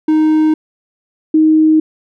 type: tone pair in turn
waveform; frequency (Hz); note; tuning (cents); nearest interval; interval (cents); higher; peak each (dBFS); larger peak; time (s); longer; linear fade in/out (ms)
triangle / sine; 311.1 / 313.1; D#4 / D#4; 0 / +11; unison; 11; second; -6; neither; 0.08-0.54 / 1.34-1.8; neither; 5
effects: none